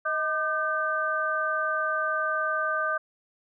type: tone cluster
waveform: sine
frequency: 628 / 1205 / 1546 Hz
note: D#5 / D6 / G6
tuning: +16 / +44 / -24 cents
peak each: -31 / -28 / -28 dBFS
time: 0.05-2.98 s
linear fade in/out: 10 ms
effects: none

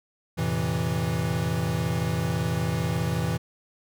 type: chord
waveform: square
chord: F major seventh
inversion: none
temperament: equal with one note detuned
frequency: 87.31 / 112.7 / 130.81 / 164.81 Hz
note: F2 / A2 / C3 / E3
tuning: 0 / +42 / 0 / 0 cents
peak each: -33 / -31 / -32 / -28 dBFS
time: 0.37-3.38 s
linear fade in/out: 20 ms
effects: none

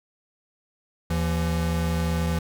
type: tone pair together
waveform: square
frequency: 79.3 / 168.03 Hz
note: D#2 / E3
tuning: +33 / +33 cents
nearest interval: octave + minor second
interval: 1300 cents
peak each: -26 dBFS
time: 1.1-2.39 s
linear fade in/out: 5 ms
effects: none

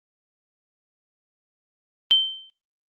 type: tone with exponential decay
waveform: sine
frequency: 3108 Hz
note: G7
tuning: 16 cents flat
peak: -10 dBFS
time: 2.11-2.5 s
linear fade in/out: 0 ms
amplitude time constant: 83 ms
effects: noise-tail reverb RT60 0.3 s tail -21 dB re dry + Opus 24 kbps

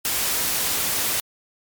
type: noise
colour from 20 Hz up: white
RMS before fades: -23 dBFS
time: 0.05-1.2 s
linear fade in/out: 0 ms
effects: MP3 96 kbps

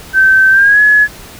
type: tone with pitch glide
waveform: sine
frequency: 1546 to 1695.7 Hz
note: G6 to G#6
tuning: -24 to +36 cents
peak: -4 dBFS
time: 0.13-1.08 s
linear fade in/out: 50 ms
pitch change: +160 cents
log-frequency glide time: 0.5-0.81 s
effects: pink hiss -33 dBFS RMS until 1.39 s

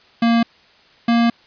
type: tone pair in turn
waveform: square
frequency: 232.1 / 233.7 Hz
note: A#3 / A#3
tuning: -7 / +5 cents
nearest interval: unison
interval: 12 cents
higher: second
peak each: -13 dBFS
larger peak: neither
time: 0.22-0.43 / 1.08-1.3 s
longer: second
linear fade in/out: 5 ms
effects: white hiss -51 dBFS RMS until 1.46 s + resampled to 11025 Hz

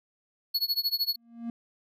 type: tone with tremolo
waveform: square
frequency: 4377 Hz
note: C#8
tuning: 23 cents flat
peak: -23 dBFS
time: 0.54-1.16 s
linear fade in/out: 10 ms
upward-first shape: sine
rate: 13 Hz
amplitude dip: 95%
type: tone with exponential growth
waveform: triangle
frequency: 233.1 Hz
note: A#3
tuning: in tune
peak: -27 dBFS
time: 1.15-1.5 s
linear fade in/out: 2 ms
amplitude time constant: 75 ms
effects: none

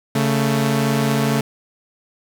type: tone pair together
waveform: sawtooth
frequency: 139.54 / 221.5 Hz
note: C#3 / A3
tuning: +12 / +12 cents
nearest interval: minor sixth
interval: 800 cents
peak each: -15 dBFS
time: 0.15-1.41 s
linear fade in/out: 5 ms
effects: 8-bit

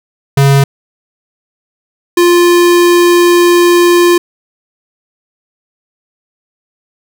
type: tone pair in turn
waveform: square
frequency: 138.59 / 349.2 Hz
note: C#3 / F4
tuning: 0 / 0 cents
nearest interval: octave + major third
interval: 1600 cents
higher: second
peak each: -5 dBFS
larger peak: neither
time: 0.37-0.64 / 2.17-4.18 s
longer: second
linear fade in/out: 5 ms
effects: none

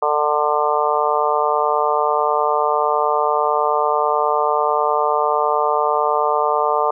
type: harmonic tone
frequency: 149.2 Hz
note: D3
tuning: 28 cents sharp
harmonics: 3 / 4 / 5 / 6 / 7 / 8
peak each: -22 / -22 / -22 / -22 / -22 / -22 dBFS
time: 0.02-6.91 s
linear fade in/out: 5 ms
effects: none

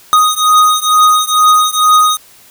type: beating tone pair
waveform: square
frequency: 1244.5 / 1246.7 Hz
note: D#6 / D#6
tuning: 0 / +3 cents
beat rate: 2.2 Hz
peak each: -10 / -11 dBFS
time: 0.13-2.17 s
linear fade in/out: 0 ms
effects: white hiss -42 dBFS RMS until 2.5 s

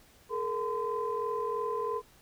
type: tone cluster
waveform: sine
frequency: 423.7 / 466.7 / 1021 Hz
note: G#4 / A#4 / C6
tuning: +35 / +2 / -43 cents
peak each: -34 / -34 / -33 dBFS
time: 0.29-2.02 s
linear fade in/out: 50 ms
effects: tanh soft clip ceiling -21 dBFS + pink hiss -60 dBFS RMS until 2.21 s

